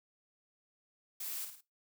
blue noise with echo, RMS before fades -41 dBFS, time 1.2-1.45 s, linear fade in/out 5 ms, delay 53 ms, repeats 3, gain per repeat -6 dB, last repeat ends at 1.609 s, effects noise-tail reverb RT60 0.2 s tail -18 dB re dry

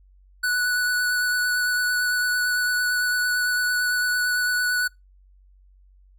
square tone with vibrato, 1480 Hz, F#6, in tune, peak -21 dBFS, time 0.43-4.88 s, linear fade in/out 10 ms, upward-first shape triangle, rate 8.9 Hz, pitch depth 16 cents each way, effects noise-tail reverb RT60 0.2 s tail -26 dB re dry + added 47 Hz sine -51 dBFS peak until 6.18 s

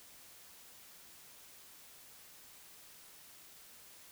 silence, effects white hiss -57 dBFS RMS until 4.11 s

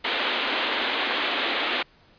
white band-pass noise, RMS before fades -26 dBFS, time 0.04-1.83 s, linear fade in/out 10 ms, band 240 to 3800 Hz, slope 48 dB/octave, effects pink hiss -57 dBFS RMS until 2.18 s + resampled to 11025 Hz

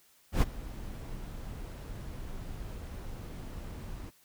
brown noise with ADSR envelope, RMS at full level -21 dBFS, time 0.32-4.11 s, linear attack 100 ms, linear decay 23 ms, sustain -20 dB, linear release 27 ms, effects white hiss -64 dBFS RMS until 4.24 s

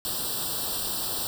white noise with comb filter, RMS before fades -30 dBFS, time 0.05-1.27 s, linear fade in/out 0 ms, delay 0.23 ms, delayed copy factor +1, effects none

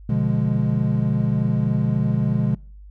triangle chord, B diminished seventh, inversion none, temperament equal, 123.47 / 146.83 / 174.61 / 207.7 Hz, B2 / D3 / F3 / Ab3, 0 / 0 / 0 / 0 cents, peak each -20 / -21 / -24 / -21 dBFS, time 0.09-2.55 s, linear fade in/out 5 ms, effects noise-tail reverb RT60 0.5 s tail -26 dB re dry + added 50 Hz sine -39 dBFS peak until 2.9 s

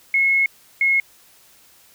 sine tone pair in turn, 2176 / 2168 Hz, C#7 / C#7, -33 / -39 cents, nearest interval unison, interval 6 cents, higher first, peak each -14 dBFS, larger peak neither, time 0.14-0.46 / 0.81-1 s, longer first, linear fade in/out 2 ms, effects white hiss -52 dBFS RMS until 1.94 s

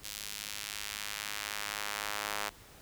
sawtooth tone with high-pass filter sweep, 103.83 Hz, G#2, in tune, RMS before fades -39 dBFS, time 0.03-2.5 s, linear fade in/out 20 ms, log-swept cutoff 3900 to 930 Hz, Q 0.76, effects pink hiss -55 dBFS RMS until 2.81 s

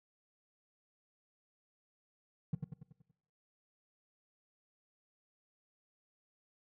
triangle tone with echo, 155.2 Hz, D#3, 4 cents flat, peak -26 dBFS, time 2.53-2.55 s, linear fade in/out 5 ms, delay 94 ms, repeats 6, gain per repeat -6 dB, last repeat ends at 3.114 s, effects noise-tail reverb RT60 0.9 s tail -22 dB re dry + tanh soft clip ceiling -26 dBFS

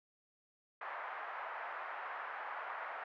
pink band-pass noise, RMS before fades -44 dBFS, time 0.81-3.04 s, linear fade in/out 5 ms, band 730 to 1800 Hz, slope 24 dB/octave, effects none

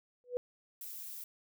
sine tone with exponential growth, 492.7 Hz, B4, 4 cents flat, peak -27 dBFS, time 0.24-0.37 s, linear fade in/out 0 ms, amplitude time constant 27 ms
violet noise, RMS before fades -45 dBFS, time 0.81-1.24 s, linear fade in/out 2 ms
effects none

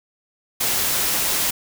white noise, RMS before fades -21 dBFS, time 0.6-1.51 s, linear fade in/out 10 ms, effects none

